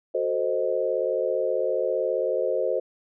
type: chord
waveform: sine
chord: F# diminished seventh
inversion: none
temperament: equal with one note detuned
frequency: 370 / 444.9 / 523.3 / 622.3 Hz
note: F#4 / A4 / C5 / Eb5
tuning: 0 / +19 / 0 / 0 cents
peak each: -30 / -29 / -25 / -29 dBFS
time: 0.14-2.8 s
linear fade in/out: 10 ms
effects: none